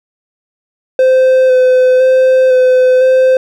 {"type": "tone with vibrato", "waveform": "triangle", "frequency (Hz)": 514, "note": "C5", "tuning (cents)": -31, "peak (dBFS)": -3, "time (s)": [0.99, 3.37], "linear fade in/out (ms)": 2, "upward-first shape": "square", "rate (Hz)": 0.99, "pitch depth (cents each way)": 14, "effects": []}